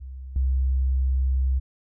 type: tone with level steps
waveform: sine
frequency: 65.41 Hz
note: C2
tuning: in tune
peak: -34 / -19 dBFS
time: 0-1.6 s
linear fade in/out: 20 ms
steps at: 0.36 s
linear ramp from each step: 2 ms
effects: none